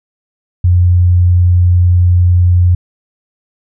sine tone, 88.9 Hz, F2, 31 cents sharp, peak -5 dBFS, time 0.64-2.75 s, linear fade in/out 5 ms, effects none

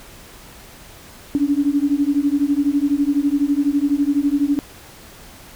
sine beating tone pair, 280 / 292 Hz, C#4 / D4, +18 / -10 cents, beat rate 12 Hz, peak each -18 dBFS, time 1.35-4.59 s, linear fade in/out 0 ms, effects pink hiss -42 dBFS RMS until 5.55 s

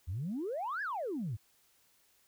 sine exponential two-way sweep, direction up then down, 77.78 to 1760 to 94.6 Hz, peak -33 dBFS, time 0.07-1.37 s, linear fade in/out 20 ms, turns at 0.82 s, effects tanh soft clip ceiling -30 dBFS + white hiss -69 dBFS RMS until 2.27 s

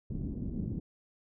white low-pass noise, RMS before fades -36 dBFS, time 0.1-0.8 s, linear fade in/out 5 ms, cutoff 250 Hz, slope 24 dB/octave, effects none

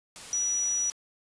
sine tone in noise, 5850 Hz, F#8, 21 cents flat, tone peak -25 dBFS, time 0.33-0.9 s, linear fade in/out 0 ms, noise white, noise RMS -43 dBFS, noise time 0.16-0.92 s, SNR +15 dB, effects resampled to 22050 Hz

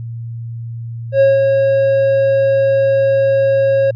triangle tone with ADSR envelope, 545 Hz, C#5, 29 cents flat, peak -4 dBFS, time 1.12-3.91 s, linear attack 85 ms, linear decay 180 ms, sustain -4 dB, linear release 7 ms, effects added 116 Hz sine -23 dBFS peak until 3.95 s + resampled to 11025 Hz

